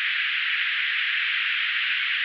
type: band-pass noise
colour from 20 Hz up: pink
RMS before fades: -25 dBFS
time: 0-2.24 s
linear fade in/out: 0 ms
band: 1600 to 3200 Hz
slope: 48 dB/octave
effects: none